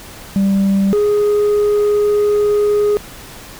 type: tone pair in turn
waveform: sine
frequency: 196 / 415.3 Hz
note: G3 / G#4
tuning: 0 / 0 cents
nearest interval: octave + minor second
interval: 1300 cents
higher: second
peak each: -8 dBFS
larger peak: neither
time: 0.36-0.93 / 0.93-2.97 s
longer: second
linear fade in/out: 0 ms
effects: tanh soft clip ceiling -10 dBFS + pink hiss -35 dBFS RMS until 3.59 s